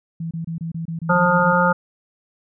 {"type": "tone bursts", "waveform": "sine", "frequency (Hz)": 164.81, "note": "E3", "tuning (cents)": 0, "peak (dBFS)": -24, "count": 10, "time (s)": [0.2, 1.534], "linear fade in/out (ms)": 5, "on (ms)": 110, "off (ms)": 26}
{"type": "harmonic tone", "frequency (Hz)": 177.4, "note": "F3", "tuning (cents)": 27, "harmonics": [1, 3, 5, 7, 8], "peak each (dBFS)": [-20, -20, -20, -20, -20], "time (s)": [1.09, 1.73], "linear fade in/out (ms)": 10}
{"effects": []}